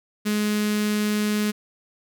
sawtooth tone with notch filter, 210.2 Hz, G#3, 21 cents sharp, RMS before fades -23 dBFS, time 0.25-1.52 s, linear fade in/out 20 ms, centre 750 Hz, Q 0.65, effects none

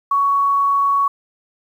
sine tone, 1118 Hz, C#6, 14 cents sharp, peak -13 dBFS, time 0.11-1.08 s, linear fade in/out 5 ms, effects 8-bit

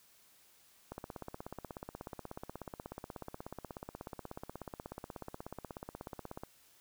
click train, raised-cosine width 1 ms, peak -28 dBFS, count 92, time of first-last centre 0.92-6.435 s, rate 16.5 Hz, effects white hiss -65 dBFS RMS until 6.8 s

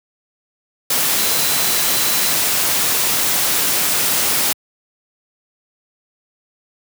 sine tone in noise, 4020 Hz, B7, 30 cents sharp, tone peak -27 dBFS, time 1.18-2.33 s, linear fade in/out 5 ms, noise white, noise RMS -17 dBFS, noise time 0.9-4.53 s, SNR -13 dB, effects high-pass 100 Hz 12 dB/octave

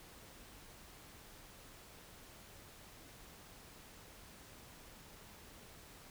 silence, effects pink hiss -57 dBFS RMS until 6.1 s

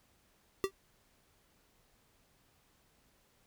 square tone with exponential decay, 388.5 Hz, G4, 16 cents flat, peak -25 dBFS, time 0.64-0.71 s, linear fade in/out 0 ms, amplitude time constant 15 ms, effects pink hiss -70 dBFS RMS until 3.46 s

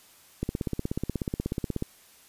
click train, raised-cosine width 3 ms, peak -15 dBFS, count 24, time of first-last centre 0.43-1.824 s, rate 16.5 Hz, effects white hiss -56 dBFS RMS until 2.28 s + resampled to 32000 Hz

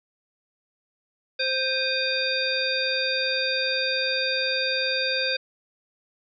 harmonic tone with a mistuned harmonic, 523.3 Hz, C5, in tune, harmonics 1 / 3 / 5 / 7 / 9, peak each -29 / -29 / -29 / -29 / -29 dBFS, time 1.39-5.37 s, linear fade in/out 10 ms, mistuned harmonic 5, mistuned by -98 cents, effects none

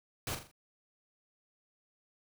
pink noise with echo, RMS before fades -37 dBFS, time 0.27-0.35 s, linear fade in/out 2 ms, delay 41 ms, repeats 4, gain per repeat -7 dB, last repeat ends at 0.514 s, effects none

